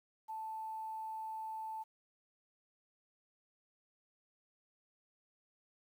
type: tone with quantisation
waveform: sine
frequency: 880 Hz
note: A5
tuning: in tune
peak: -40 dBFS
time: 0.28-1.84 s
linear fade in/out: 20 ms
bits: 11
effects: none